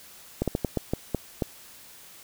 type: slowing click train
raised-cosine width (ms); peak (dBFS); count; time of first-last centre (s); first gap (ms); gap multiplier
2; -11; 8; 0.42-1.422; 57; 1.3
effects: white hiss -49 dBFS RMS until 2.23 s